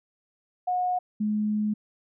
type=tone pair in turn; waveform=sine; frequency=726 / 211.6 Hz; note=F#5 / G#3; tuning=-33 / +33 cents; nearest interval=octave + major sixth; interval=2134 cents; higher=first; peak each=-23 dBFS; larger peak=neither; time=0.67-0.99 / 1.2-1.74 s; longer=second; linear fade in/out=10 ms; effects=none